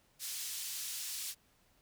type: band-pass noise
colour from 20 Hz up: pink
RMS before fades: -41 dBFS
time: 0.19-1.35 s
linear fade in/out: 50 ms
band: 4400 to 16000 Hz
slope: 12 dB/octave
effects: pink hiss -70 dBFS RMS until 1.81 s